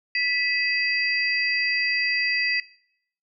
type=tone cluster; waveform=sine; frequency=1977 / 2563 / 4735 Hz; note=B6 / E7 / D8; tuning=+1 / -49 / +13 cents; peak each=-24 / -27 / -28 dBFS; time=0.15-2.6 s; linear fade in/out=2 ms; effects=noise-tail reverb RT60 0.7 s tail -21 dB re dry